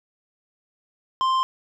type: tone with tanh clipping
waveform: triangle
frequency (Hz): 1046.5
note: C6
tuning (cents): 0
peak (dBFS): -20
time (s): 1.21-1.43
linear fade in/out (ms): 0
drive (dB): 13
effects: none